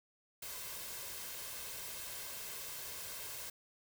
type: noise with comb filter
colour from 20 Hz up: white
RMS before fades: -45 dBFS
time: 0.42-3.5 s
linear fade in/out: 5 ms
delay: 1.9 ms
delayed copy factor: +0.5
effects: none